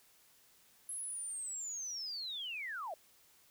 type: linear sweep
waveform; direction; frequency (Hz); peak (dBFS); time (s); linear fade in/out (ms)
sine; down; 11000 to 587.3; -39; 0.89-2.94; 2
effects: white hiss -66 dBFS RMS until 3.5 s